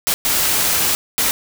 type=noise bursts at uneven times; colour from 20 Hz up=white; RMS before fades=-17 dBFS; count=3; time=0.07-0.14 / 0.25-0.95 / 1.18-1.31 s; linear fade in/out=0 ms; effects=none